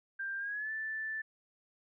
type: tone with pitch glide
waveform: sine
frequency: 1586 to 1759.8 Hz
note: G6 to A6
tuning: +20 to 0 cents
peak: -35 dBFS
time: 0.19-1.22 s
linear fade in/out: 10 ms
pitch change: +180 cents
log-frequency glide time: 0.38-0.71 s
effects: none